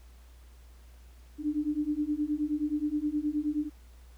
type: beating tone pair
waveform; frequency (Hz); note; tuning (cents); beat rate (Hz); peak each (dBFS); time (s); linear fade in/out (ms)
sine; 293.4 / 302.9; D4 / D#4; -2 / -46; 9.5; -31 / -30; 1.38-3.7; 50
effects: added 60 Hz sine -50 dBFS peak until 4.17 s + pink hiss -63 dBFS RMS until 4.17 s